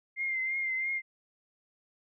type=tone with vibrato; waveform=sine; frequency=2100 Hz; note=C7; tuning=6 cents sharp; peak=-29 dBFS; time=0.16-1.02 s; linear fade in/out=50 ms; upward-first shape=triangle; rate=3 Hz; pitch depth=43 cents each way; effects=none